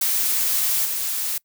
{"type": "noise with level steps", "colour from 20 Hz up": "blue", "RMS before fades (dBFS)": [-21, -25], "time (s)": [0.01, 1.38], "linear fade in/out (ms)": 5, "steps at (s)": 0.85, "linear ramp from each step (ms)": 2, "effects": ["noise-tail reverb RT60 0.1 s tail -24 dB re dry"]}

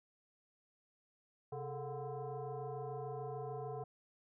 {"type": "tone with frequency modulation", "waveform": "sine", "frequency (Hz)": 158.4, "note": "D#3", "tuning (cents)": 31, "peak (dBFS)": -40, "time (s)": [1.52, 3.84], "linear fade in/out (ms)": 5, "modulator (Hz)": 290, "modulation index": 2.4, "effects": []}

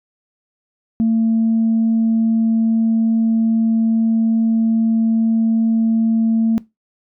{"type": "tone", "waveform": "sine", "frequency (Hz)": 225.2, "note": "A3", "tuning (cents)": 40, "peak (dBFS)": -11, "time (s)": [1, 6.58], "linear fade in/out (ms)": 0, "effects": ["noise-tail reverb RT60 0.2 s tail -21 dB re dry", "tanh soft clip ceiling -9 dBFS"]}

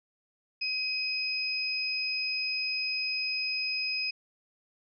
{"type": "tone pair together", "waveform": "sine", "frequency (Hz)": [2520, 5040], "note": ["D#7", "D#8"], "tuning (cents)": [21, 21], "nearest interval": "octave", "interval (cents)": 1200, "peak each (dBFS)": [-31, -32], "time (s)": [0.61, 4.11], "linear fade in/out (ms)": 10, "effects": []}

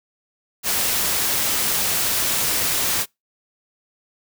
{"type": "noise", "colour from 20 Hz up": "white", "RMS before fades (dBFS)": -21, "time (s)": [0.63, 3.06], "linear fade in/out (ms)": 50, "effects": ["noise-tail reverb RT60 0.2 s tail -26 dB re dry"]}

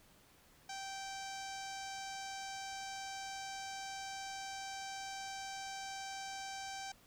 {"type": "tone with low-pass filter", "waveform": "sawtooth", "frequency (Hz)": 779, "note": "G5", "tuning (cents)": -11, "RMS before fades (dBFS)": -45, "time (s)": [0.69, 6.92], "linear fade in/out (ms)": 5, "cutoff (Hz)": 6300, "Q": 2.9, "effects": ["pink hiss -65 dBFS RMS until 7.06 s"]}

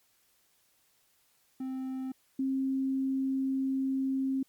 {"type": "tone pair in turn", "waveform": ["triangle", "sine"], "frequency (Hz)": [261.6, 266.8], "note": ["C4", "C4"], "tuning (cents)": [0, 34], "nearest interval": "unison", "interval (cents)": 34, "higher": "second", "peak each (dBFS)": [-31, -27], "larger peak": "second", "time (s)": [[1.6, 2.12], [2.39, 4.43]], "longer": "second", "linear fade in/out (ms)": 5, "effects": ["white hiss -69 dBFS RMS until 4.48 s", "MP3 96 kbps"]}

